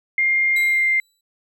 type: tone with pitch glide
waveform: sine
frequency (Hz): 2116 to 2099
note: C7 to C7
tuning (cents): +19 to +5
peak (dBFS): -15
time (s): 0.18-1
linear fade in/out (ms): 2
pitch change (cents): -14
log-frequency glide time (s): 0.69-0.8
type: tone with exponential decay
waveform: 20% pulse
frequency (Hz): 3951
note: B7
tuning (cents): 0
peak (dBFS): -23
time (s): 0.56-1.21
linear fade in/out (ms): 5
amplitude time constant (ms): 140
effects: none